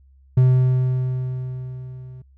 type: tone with level ramp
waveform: triangle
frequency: 128 Hz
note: C3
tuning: 38 cents flat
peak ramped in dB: -8 to -34 dBFS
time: 0.37-2.22 s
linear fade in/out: 5 ms
effects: added 67 Hz sine -49 dBFS peak until 2.37 s